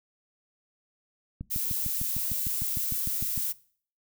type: click train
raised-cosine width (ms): 5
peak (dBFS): -23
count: 14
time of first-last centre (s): 1.41-3.377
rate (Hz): 6.61
type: noise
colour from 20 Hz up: violet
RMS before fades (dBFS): -30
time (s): 1.5-3.53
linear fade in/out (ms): 20
effects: noise-tail reverb RT60 0.5 s tail -21 dB re dry